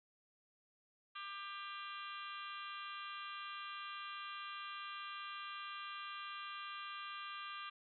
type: harmonic tone with a mistuned harmonic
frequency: 397.2 Hz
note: G4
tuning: 23 cents sharp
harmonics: 3 / 4 / 5 / 6 / 7 / 8 / 9 / 10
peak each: -47 / -53 / -59 / -56 / -53 / -55 / -59 / -59 dBFS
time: 1.15-7.7 s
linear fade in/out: 10 ms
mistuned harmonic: 9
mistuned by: -53 cents
effects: none